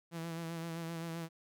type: tone with vibrato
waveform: sawtooth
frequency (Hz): 166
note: E3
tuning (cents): +12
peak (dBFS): -35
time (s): 0.11-1.29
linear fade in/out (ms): 50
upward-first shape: sine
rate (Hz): 7.7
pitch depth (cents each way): 33
effects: none